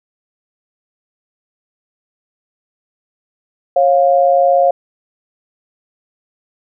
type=tone pair together; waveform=sine; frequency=546.2 / 703 Hz; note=C#5 / F5; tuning=-26 / +11 cents; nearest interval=major third; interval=437 cents; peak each=-11 dBFS; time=3.76-4.71 s; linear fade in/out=5 ms; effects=none